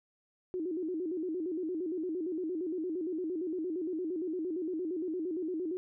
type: tone with vibrato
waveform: sine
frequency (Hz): 340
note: F4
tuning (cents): -46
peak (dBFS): -32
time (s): 0.54-5.77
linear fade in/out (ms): 0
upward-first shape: square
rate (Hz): 8.7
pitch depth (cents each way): 130
effects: none

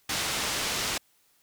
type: low-pass noise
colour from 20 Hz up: white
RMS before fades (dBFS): -30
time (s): 0.09-0.98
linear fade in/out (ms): 5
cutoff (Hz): 6100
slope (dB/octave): 12
effects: white hiss -66 dBFS RMS until 1.42 s

